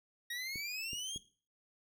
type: exponential sweep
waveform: 25% pulse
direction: up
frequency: 1873 to 3322 Hz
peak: -35 dBFS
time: 0.3-1.18 s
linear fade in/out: 5 ms
type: clicks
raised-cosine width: 3 ms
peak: -35 dBFS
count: 3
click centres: 0.558 / 0.932 / 1.161 s
effects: noise-tail reverb RT60 0.4 s tail -17 dB re dry